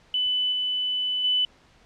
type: tone with level steps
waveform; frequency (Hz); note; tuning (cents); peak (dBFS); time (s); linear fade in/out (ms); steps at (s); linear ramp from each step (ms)
sine; 3000; F#7; +23; -21 / -23 / -19; 0.14-1.45; 2; 0.52 / 1.24; 5
effects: pink hiss -57 dBFS RMS until 1.85 s + low-pass 5000 Hz 12 dB/octave